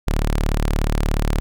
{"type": "tone", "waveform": "sawtooth", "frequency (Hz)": 36.87, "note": "D1", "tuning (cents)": 8, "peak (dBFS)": -13, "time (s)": [0.07, 1.4], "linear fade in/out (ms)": 0, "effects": []}